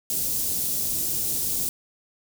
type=band-stop noise; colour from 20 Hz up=white; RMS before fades=-26 dBFS; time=0.1-1.69 s; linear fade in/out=0 ms; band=350 to 6400 Hz; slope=12 dB/octave; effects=none